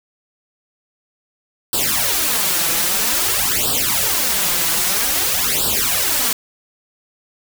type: noise with flanger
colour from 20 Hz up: white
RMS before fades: -18 dBFS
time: 1.73-6.33 s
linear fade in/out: 2 ms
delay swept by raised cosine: 0.23 to 6.03 ms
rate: 0.51 Hz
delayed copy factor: +0.9
effects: none